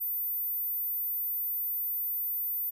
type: tone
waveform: sine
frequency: 14110 Hz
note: A9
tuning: 4 cents sharp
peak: -29 dBFS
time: 0-2.71 s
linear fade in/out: 20 ms
effects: none